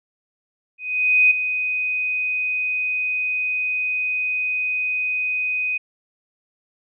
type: tone with ADSR envelope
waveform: sine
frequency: 2500 Hz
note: D#7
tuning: 8 cents sharp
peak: -10 dBFS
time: 0.78-5.78 s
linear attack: 530 ms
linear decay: 6 ms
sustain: -10 dB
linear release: 11 ms
effects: none